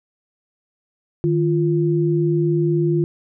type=tone pair together; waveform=sine; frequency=154.1 / 345.9 Hz; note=D#3 / F4; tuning=-16 / -17 cents; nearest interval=octave + major second; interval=1399 cents; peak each=-18 dBFS; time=1.24-3.04 s; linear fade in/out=0 ms; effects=none